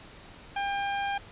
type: tone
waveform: sawtooth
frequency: 800 Hz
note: G5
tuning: 35 cents sharp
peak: -24 dBFS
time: 0.56-1.18 s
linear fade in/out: 5 ms
effects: pink hiss -49 dBFS RMS until 1.31 s + resampled to 8000 Hz